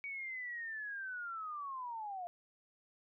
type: linear sweep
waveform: sine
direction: down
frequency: 2261 to 690 Hz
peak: -40 dBFS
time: 0.04-2.27 s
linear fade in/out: 0 ms
effects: none